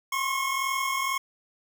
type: tone cluster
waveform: square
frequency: 1053 / 1095 / 2176 Hz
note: C6 / C#6 / C#7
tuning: +11 / -22 / -33 cents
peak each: -31 dBFS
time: 0.12-1.18 s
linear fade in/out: 5 ms
effects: none